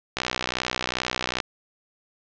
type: click train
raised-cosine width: 0.2 ms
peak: -6 dBFS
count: 78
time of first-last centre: 0.17-1.402 s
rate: 62.5 Hz
effects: low-pass 5000 Hz 12 dB/octave